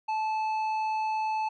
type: tone with tanh clipping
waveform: triangle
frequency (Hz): 871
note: A5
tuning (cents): -18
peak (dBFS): -28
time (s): 0.08-1.49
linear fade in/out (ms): 10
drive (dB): 12
effects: none